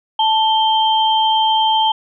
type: tone pair together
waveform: sine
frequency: 880 / 3146 Hz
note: A5 / G7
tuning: 0 / +6 cents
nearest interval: octave + minor seventh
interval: 2206 cents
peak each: -13 / -17 dBFS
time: 0.19-1.92 s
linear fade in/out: 5 ms
effects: none